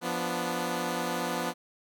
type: chord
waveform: 10% pulse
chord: B diminished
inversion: second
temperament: equal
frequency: 174.61 / 246.9 / 293.7 Hz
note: F3 / B3 / D4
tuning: 0 / 0 / 0 cents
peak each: -25 / -24 / -29 dBFS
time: 0.01-1.54 s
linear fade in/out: 50 ms
effects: none